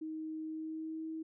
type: tone with pitch glide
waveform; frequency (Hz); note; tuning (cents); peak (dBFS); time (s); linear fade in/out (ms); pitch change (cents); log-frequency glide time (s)
sine; 314.8 to 319.7; D#4 to D#4; +20 to +47; -38; 0.01-1.23; 10; +27; 0.45-1.07
effects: none